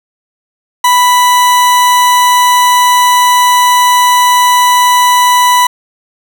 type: tone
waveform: 40% pulse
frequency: 987.8 Hz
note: B5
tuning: in tune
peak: -4 dBFS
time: 0.84-5.67 s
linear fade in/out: 5 ms
effects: none